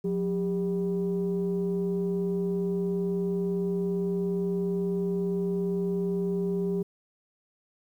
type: tone pair together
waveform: sine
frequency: 179.47 / 399.3 Hz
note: F3 / G4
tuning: +47 / +32 cents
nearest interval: octave + major second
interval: 1385 cents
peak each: -27 dBFS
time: 0.04-6.83 s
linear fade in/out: 10 ms
effects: tanh soft clip ceiling -20 dBFS + 10-bit